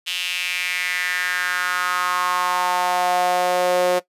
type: tone with high-pass filter sweep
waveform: sawtooth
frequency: 180 Hz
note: F#3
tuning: 47 cents flat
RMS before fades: -21 dBFS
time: 0.06-4 s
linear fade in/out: 20 ms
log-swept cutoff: 3000 to 490 Hz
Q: 4.1
effects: noise-tail reverb RT60 0.1 s tail -18 dB re dry + resampled to 32000 Hz